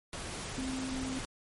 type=tone in noise; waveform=sine; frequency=261.6 Hz; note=C4; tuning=in tune; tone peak=-35 dBFS; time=0.58-1.19 s; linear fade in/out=0 ms; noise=pink; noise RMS=-40 dBFS; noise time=0.13-1.25 s; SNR=+2 dB; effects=MP3 48 kbps